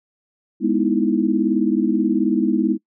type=chord; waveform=sine; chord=E major seventh; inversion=first; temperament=equal; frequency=207.7 / 246.9 / 311.1 / 329.6 Hz; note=G#3 / B3 / D#4 / E4; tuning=0 / 0 / 0 / 0 cents; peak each=-21 dBFS; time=0.6-2.78 s; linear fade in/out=50 ms; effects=noise-tail reverb RT60 0.1 s tail -23 dB re dry